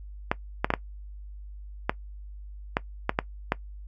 clicks, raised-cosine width 0.5 ms, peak -7 dBFS, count 9, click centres 0.315 / 0.645 / 0.704 / 0.738 / 1.895 / 2.769 / 3.094 / 3.189 / 3.521 s, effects noise-tail reverb RT60 0.1 s tail -19 dB re dry + added 50 Hz sine -39 dBFS peak until 3.87 s

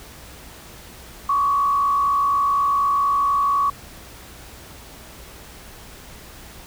sine tone with frequency modulation, 1128 Hz, C#6, 30 cents sharp, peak -16 dBFS, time 1.29-3.7 s, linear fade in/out 5 ms, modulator 55.9 Hz, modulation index 0.56, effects added 60 Hz sine -47 dBFS peak until 6.66 s + pink hiss -42 dBFS RMS until 6.66 s

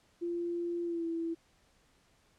sine tone with pitch glide, 344.5 to 331.6 Hz, F4 to E4, -24 to +10 cents, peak -32 dBFS, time 0.21-1.35 s, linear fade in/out 20 ms, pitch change -66 cents, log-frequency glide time 0.84-1.06 s, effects pink hiss -68 dBFS RMS until 2.38 s + low-pass 9000 Hz 12 dB/octave

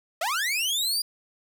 sawtooth linear sweep, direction up, 596 to 4891 Hz, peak -21 dBFS, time 0.21-1.02 s, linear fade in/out 5 ms, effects none

